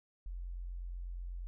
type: tone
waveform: sine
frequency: 44.11 Hz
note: F1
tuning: 18 cents sharp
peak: -39 dBFS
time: 0.26-1.47 s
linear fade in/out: 0 ms
effects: none